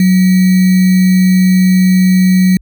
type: tone with sample-and-hold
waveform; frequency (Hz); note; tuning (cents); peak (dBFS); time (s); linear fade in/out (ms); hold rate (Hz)
sine; 185; F#3; 0; -5; 0-2.57; 2; 2100
effects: added 50 Hz sine -40 dBFS peak until 2.61 s